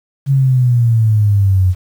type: exponential sweep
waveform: sine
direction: down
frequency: 139.6 to 89.9 Hz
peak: -8 dBFS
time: 0.26-1.75 s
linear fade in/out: 50 ms
effects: 7-bit